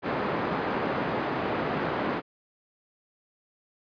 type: band-pass noise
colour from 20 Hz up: pink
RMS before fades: -29 dBFS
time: 0.02-2.22 s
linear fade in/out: 50 ms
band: 210 to 1500 Hz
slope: 12 dB/octave
effects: resampled to 11025 Hz